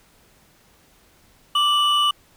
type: tone pair together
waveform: triangle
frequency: 1173.5 / 2957 Hz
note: D6 / F#7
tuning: -2 / -2 cents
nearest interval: octave + major third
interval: 1600 cents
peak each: -17 dBFS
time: 1.55-2.11 s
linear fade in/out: 5 ms
effects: pink hiss -56 dBFS RMS until 2.36 s